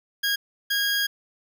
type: tone bursts at uneven times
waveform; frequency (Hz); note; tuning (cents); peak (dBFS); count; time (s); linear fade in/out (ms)
20% pulse; 1635; G#6; -28; -17; 2; 0.23-0.36 / 0.7-1.07; 10
effects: none